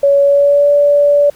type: tone with pitch glide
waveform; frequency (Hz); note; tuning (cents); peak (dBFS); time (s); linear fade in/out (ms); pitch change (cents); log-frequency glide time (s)
sine; 562 to 577.8; C#5 to D5; +24 to -28; -6; 0.03-1.3; 5; +48; 0.21-0.7
effects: pink hiss -45 dBFS RMS until 1.35 s